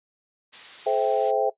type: noise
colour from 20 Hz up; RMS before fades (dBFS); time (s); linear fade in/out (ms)
blue; -35; 0.52-1.32; 20
type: chord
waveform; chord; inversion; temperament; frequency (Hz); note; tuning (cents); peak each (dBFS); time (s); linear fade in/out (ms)
sine; A minor seventh; none; equal with one note detuned; 429 / 523.3 / 659.3 / 784; A4 / C5 / E5 / G5; -44 / 0 / 0 / 0; -25; 0.86-1.5; 10
effects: noise-tail reverb RT60 0.1 s tail -18 dB re dry + resampled to 8000 Hz